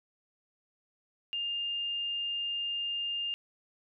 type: tone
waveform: sine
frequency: 2810 Hz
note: F7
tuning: 10 cents sharp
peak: -31 dBFS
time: 1.33-3.34 s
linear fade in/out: 0 ms
effects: none